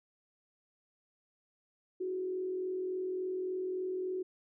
sine tone with frequency modulation, 370.4 Hz, F#4, 2 cents sharp, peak -33 dBFS, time 2-4.23 s, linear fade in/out 10 ms, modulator 43.5 Hz, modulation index 0.41, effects none

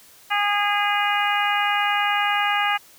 harmonic tone, 410 Hz, G#4, 22 cents flat, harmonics 2 / 3 / 4 / 5 / 6 / 7, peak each -23 / -25 / -26 / -27 / -28 / -28 dBFS, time 0.3-2.78 s, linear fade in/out 20 ms, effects white hiss -50 dBFS RMS until 2.98 s

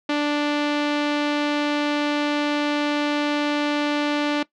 sawtooth tone with low-pass filter, 293.7 Hz, D4, in tune, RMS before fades -22 dBFS, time 0.09-4.43 s, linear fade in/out 5 ms, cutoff 3600 Hz, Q 1.4, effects noise-tail reverb RT60 0.1 s tail -19 dB re dry

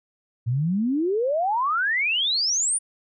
sine exponential sweep, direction up, 111.8 to 9690 Hz, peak -20 dBFS, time 0.46-2.79 s, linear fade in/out 20 ms, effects none

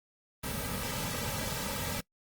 pink noise with comb filter, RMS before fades -35 dBFS, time 0.43-2.01 s, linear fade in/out 10 ms, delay 2.8 ms, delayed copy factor -0.95, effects noise-tail reverb RT60 0.1 s tail -24 dB re dry + Opus 32 kbps

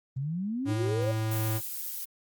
sine exponential sweep, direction up, 126.8 to 576 Hz, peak -29 dBFS, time 0.16-1.12 s, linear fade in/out 10 ms
square tone, 110 Hz, A2, in tune, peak -28 dBFS, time 0.65-1.61 s, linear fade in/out 50 ms
violet noise, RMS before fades -36 dBFS, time 1.31-2.05 s, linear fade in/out 5 ms
effects Opus 32 kbps

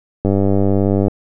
click train, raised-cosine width 2 ms, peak -3 dBFS, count 83, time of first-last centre 0.25-1.082 s, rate 98.6 Hz, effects none

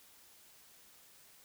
silence, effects white hiss -61 dBFS RMS until 1.44 s

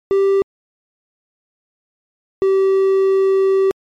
triangle tone pair in turn, 392 / 385.9 Hz, G4 / G4, 0 / -27 cents, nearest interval unison, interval 27 cents, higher first, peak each -9 dBFS, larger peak neither, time 0.11-0.42 / 2.42-3.71 s, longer second, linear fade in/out 0 ms, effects MP3 64 kbps

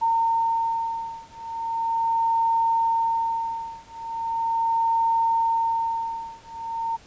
sine beating tone pair, 913 / 913.39 Hz, A#5 / A#5, -36 / -36 cents, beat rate 0.39 Hz, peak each -24 dBFS, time 0.01-6.97 s, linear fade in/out 20 ms, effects pink hiss -51 dBFS RMS until 7.06 s + resampled to 16000 Hz

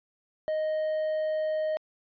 triangle tone, 622.3 Hz, D#5, in tune, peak -24 dBFS, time 0.48-1.77 s, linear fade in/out 0 ms, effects resampled to 11025 Hz

